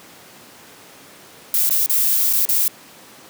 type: noise with dropouts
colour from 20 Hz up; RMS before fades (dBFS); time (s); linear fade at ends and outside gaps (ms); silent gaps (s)
violet; -17; 1.54-2.68; 1; 1.693-1.707 / 1.861-1.896 / 2.329-2.334 / 2.453-2.489
effects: pink hiss -43 dBFS RMS until 3.29 s + high-pass 200 Hz 12 dB/octave